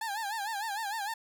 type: tone with vibrato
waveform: 30% pulse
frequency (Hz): 849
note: G#5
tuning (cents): +38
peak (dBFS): -30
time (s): 0.01-1.14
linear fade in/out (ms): 5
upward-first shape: sine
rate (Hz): 6.6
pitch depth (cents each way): 130
effects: none